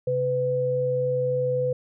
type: tone pair together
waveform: sine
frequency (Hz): 134 / 501.6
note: C3 / B4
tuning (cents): +42 / +27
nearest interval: octave + major seventh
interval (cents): 2285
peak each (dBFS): -29 / -22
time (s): 0.07-1.73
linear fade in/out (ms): 5
effects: none